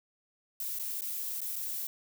violet noise with dropouts, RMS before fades -36 dBFS, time 0.6-1.87 s, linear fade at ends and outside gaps 1 ms, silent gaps 0.788-0.796 / 1.009-1.019 / 1.405-1.416 / 1.557-1.562 s, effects none

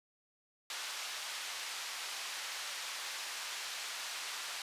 white band-pass noise, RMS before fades -42 dBFS, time 0.7-4.62 s, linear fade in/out 2 ms, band 880 to 5300 Hz, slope 12 dB/octave, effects resampled to 32000 Hz

